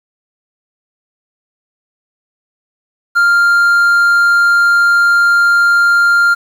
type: tone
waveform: triangle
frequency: 1396.9 Hz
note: F6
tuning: in tune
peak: -5 dBFS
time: 3.15-6.35 s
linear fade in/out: 20 ms
effects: 7-bit